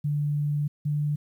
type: tone pair in turn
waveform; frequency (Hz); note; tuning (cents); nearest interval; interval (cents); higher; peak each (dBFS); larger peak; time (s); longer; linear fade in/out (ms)
sine; 146.83 / 147.85; D3 / D3; 0 / +12; unison; 12; second; -23; neither; 0.04-0.68 / 0.85-1.16; first; 10
effects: 10-bit